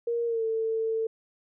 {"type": "tone with pitch glide", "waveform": "sine", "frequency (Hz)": [469.3, 446.8], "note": ["A#4", "A4"], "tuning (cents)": [12, 27], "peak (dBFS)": -25, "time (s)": [0.07, 1.07], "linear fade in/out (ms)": 5, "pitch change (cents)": -85, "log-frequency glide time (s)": [0.26, 0.43], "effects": []}